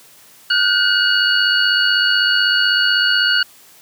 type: tone cluster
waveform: sine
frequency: 1437 / 1533 / 2887 / 4444 Hz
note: F6 / G6 / F#7 / C#8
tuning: +49 / -39 / -43 / +4 cents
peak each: -18 dBFS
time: 0.5-3.43 s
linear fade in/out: 5 ms
effects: white hiss -46 dBFS RMS until 3.81 s + high-pass 80 Hz 12 dB/octave